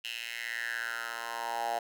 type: tone with high-pass filter sweep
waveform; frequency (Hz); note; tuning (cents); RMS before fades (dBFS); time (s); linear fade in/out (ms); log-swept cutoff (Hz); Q
10% pulse; 116.8; A#2; +4; -36; 0.04-1.79; 5; 2800 to 730; 5.4
effects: none